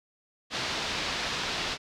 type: low-pass noise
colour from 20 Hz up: white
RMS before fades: -32 dBFS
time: 0.5-1.78 s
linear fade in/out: 50 ms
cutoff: 4800 Hz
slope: 24 dB/octave
effects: none